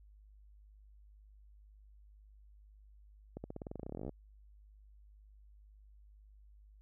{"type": "accelerating click train", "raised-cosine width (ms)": 2, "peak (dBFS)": -29, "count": 22, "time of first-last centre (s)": [3.37, 4.093], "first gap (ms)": 70, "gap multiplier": 0.92, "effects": ["added 51 Hz sine -57 dBFS peak until 6.81 s"]}